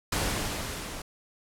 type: noise with level ramp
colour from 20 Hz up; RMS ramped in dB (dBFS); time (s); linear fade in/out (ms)
pink; -27 to -39; 0.12-1.02; 5
effects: low-pass 12000 Hz 12 dB/octave